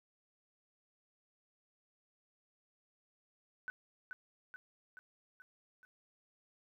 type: tone with echo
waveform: sine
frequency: 1505 Hz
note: F#6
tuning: 29 cents sharp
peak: -38 dBFS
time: 3.68-3.7 s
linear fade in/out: 0 ms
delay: 430 ms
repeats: 5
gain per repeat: -4 dB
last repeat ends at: 5.85 s
effects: 13-bit

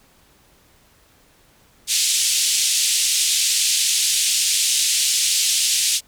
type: band-pass noise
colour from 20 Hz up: white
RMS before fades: -19 dBFS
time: 1.87-6.01 s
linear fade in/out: 50 ms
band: 2800 to 9100 Hz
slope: 24 dB/octave
effects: pink hiss -55 dBFS RMS until 6.07 s

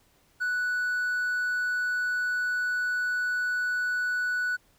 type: tone with hard clipping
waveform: triangle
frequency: 1480 Hz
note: F#6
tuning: in tune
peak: -26 dBFS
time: 0.4-4.57 s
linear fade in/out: 20 ms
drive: 5 dB
effects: pink hiss -64 dBFS RMS until 4.78 s

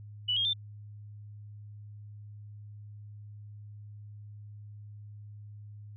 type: tone with pitch steps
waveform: sine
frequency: 2960 / 3247 / 3561 Hz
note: F#7 / G#7 / A7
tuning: 0 / -40 / +20 cents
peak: -26 dBFS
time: 0.28-0.535 s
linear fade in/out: 10 ms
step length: 85 ms
effects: added 104 Hz sine -44 dBFS peak until 5.96 s

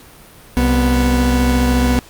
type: tone pair together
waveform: 40% pulse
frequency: 65.16 / 246.4 Hz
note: C2 / B3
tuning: -7 / -4 cents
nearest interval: octave + major seventh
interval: 2303 cents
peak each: -14 dBFS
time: 0.57-1.99 s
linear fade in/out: 0 ms
effects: pink hiss -42 dBFS RMS until 2.09 s + Opus 48 kbps

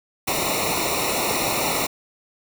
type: noise with comb filter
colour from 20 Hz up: pink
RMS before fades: -23 dBFS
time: 0.27-1.87 s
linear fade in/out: 10 ms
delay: 0.62 ms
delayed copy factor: -0.95
effects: none

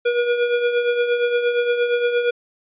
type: tone with tremolo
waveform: square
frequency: 481.1 Hz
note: B4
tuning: 45 cents flat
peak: -15 dBFS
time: 0.05-2.31 s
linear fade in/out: 10 ms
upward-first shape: triangle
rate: 8.6 Hz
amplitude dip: 60%
effects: resampled to 8000 Hz

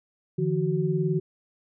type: tone cluster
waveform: sine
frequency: 150.3 / 169.4 / 373.4 Hz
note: D3 / E3 / F#4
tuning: +40 / +48 / +16 cents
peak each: -26 / -27 / -27 dBFS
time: 0.38-1.2 s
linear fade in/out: 10 ms
effects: none

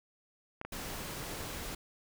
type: clicks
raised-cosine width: 0.5 ms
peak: -25 dBFS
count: 2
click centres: 0.614 / 0.65 s
type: noise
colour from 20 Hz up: pink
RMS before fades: -41 dBFS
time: 0.72-1.75 s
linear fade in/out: 5 ms
effects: none

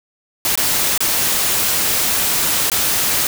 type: noise with dropouts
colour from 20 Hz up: white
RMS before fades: -17 dBFS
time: 0.45-3.27 s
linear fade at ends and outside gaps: 1 ms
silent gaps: 0.555-0.575 / 0.977-1.005 / 2.7-2.717 s
effects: none

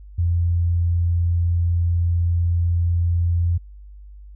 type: tone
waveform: sine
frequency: 85.9 Hz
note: F2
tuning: 28 cents flat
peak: -16 dBFS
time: 0.18-3.58 s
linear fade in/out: 10 ms
effects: added 50 Hz sine -38 dBFS peak until 4.35 s

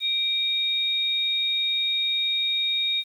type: tone pair together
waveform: sine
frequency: 2349 / 3729 Hz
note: D7 / A#7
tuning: 0 / 0 cents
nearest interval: minor sixth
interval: 800 cents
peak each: -31 / -22 dBFS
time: 0-3.04 s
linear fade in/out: 50 ms
effects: 9-bit

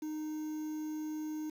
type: tone with quantisation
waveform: triangle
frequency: 308.3 Hz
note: D#4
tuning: 16 cents flat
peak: -34 dBFS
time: 0.02-1.5 s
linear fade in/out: 5 ms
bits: 9
effects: none

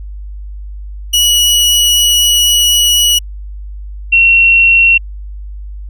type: tone pair in turn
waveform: sawtooth / sine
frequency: 2926 / 2726 Hz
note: F#7 / F7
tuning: -20 / -43 cents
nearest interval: minor second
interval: 123 cents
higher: first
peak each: -4 dBFS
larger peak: neither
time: 1.13-3.19 / 4.12-4.98 s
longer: first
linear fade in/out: 10 ms
effects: added 50 Hz sine -23 dBFS peak until 5.89 s

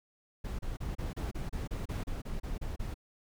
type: noise bursts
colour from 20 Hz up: brown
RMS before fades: -36 dBFS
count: 14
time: 0.44-2.943 s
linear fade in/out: 10 ms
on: 150 ms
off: 31 ms
effects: none

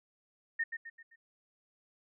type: tone with echo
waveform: sine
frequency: 1835 Hz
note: A#6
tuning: 28 cents flat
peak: -29 dBFS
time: 0.59-0.64 s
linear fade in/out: 10 ms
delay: 130 ms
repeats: 4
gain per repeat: -7 dB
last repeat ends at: 1.16 s
effects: none

